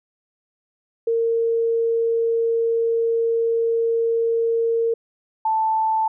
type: tone pair in turn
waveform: sine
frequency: 459.3 / 880.9 Hz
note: A#4 / A5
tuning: -26 / +2 cents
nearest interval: major seventh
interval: 1128 cents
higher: second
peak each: -17 dBFS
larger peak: neither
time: 1.07-4.94 / 5.45-6.08 s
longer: first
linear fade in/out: 5 ms
effects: none